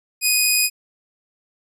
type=tone; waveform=10% pulse; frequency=2489 Hz; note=D#7; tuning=in tune; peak=-6 dBFS; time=0.21-0.7 s; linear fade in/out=50 ms; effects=resampled to 32000 Hz